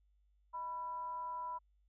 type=tone with frequency modulation; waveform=sine; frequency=987.8 Hz; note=B5; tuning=in tune; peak=-39 dBFS; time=0.53-1.59 s; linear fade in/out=20 ms; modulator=362 Hz; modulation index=0.28; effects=added 50 Hz sine -69 dBFS peak until 1.88 s